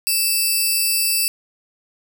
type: tone pair together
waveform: 10% pulse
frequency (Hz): 2637 / 4704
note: E7 / D8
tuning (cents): 0 / +2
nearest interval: minor seventh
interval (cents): 1002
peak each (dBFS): -12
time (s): 0.07-1.28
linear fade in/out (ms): 0
effects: none